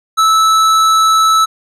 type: tone with hard clipping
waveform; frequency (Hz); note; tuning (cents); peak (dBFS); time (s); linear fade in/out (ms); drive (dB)
triangle; 1309; E6; -13; -9; 0.17-1.46; 20; 17
effects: none